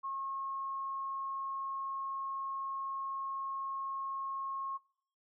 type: tone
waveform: sine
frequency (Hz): 1084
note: C#6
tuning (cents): -39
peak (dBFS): -36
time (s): 0.03-4.78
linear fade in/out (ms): 20
effects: noise-tail reverb RT60 0.5 s tail -17 dB re dry